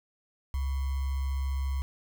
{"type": "tone with sample-and-hold", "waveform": "sine", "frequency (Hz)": 67.7, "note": "C#2", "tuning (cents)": -40, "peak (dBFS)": -27, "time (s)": [0.54, 1.82], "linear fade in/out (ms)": 0, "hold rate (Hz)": 1050, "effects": []}